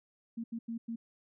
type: tone bursts at uneven times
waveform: sine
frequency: 230 Hz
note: A#3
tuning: 23 cents flat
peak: -35 dBFS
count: 4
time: 0.37-0.44 / 0.52-0.59 / 0.68-0.78 / 0.88-0.96 s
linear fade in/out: 10 ms
effects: none